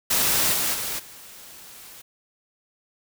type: noise with level steps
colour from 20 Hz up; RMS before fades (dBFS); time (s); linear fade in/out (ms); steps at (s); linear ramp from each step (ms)
white; -21 / -24 / -29 / -44; 0.1-2.02; 10; 0.52 / 0.73 / 0.98; 20
effects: none